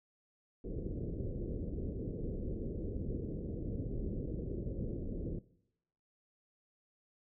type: low-pass noise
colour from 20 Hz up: pink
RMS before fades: -39 dBFS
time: 0.64-5.39 s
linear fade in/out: 5 ms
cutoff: 500 Hz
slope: 48 dB/octave
effects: noise-tail reverb RT60 0.8 s tail -20 dB re dry